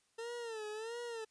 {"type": "tone with vibrato", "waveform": "40% pulse", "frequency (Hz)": 450.2, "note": "A4", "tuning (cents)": 40, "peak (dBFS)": -40, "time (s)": [0.18, 1.25], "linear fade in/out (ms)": 10, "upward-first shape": "sine", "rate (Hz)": 1.5, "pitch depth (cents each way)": 110, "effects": ["white hiss -75 dBFS RMS until 1.3 s", "resampled to 22050 Hz"]}